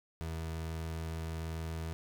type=tone; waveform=30% pulse; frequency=81.2 Hz; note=E2; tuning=26 cents flat; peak=-34 dBFS; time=0.21-1.93 s; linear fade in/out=0 ms; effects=none